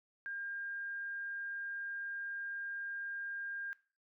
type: tone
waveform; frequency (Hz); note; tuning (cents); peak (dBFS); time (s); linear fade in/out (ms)
sine; 1606; G6; +41; -39; 0.26-3.73; 0
effects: noise-tail reverb RT60 0.4 s tail -19 dB re dry